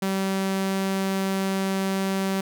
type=tone; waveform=sawtooth; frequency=192.8 Hz; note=G3; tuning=28 cents flat; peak=-19 dBFS; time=0.02-2.41 s; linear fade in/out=5 ms; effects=none